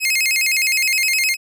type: tone with vibrato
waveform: sawtooth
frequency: 2328 Hz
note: D7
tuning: 16 cents flat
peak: -12 dBFS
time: 0-1.37 s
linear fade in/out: 50 ms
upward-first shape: square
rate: 9.7 Hz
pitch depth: 160 cents each way
effects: none